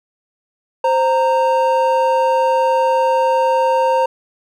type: tone pair together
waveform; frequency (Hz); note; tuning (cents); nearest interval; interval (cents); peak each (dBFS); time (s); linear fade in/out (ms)
triangle; 523.3 / 925.3; C5 / A#5; 0 / -13; minor seventh; 987; -13; 0.84-4.06; 5
effects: none